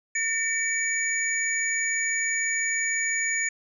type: tone cluster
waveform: sine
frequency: 1816 / 2284 / 6830 Hz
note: A#6 / D7 / G#8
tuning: -46 / -49 / +48 cents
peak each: -28 dBFS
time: 0.15-3.49 s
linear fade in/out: 5 ms
effects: none